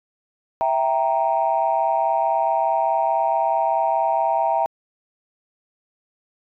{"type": "chord", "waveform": "sine", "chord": "E diminished", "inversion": "none", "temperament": "equal", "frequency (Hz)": [659.3, 784, 932.3], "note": ["E5", "G5", "Bb5"], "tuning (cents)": [0, 0, 0], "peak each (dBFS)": -21, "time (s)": [0.61, 4.66], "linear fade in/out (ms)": 0, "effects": ["tanh soft clip ceiling -9 dBFS"]}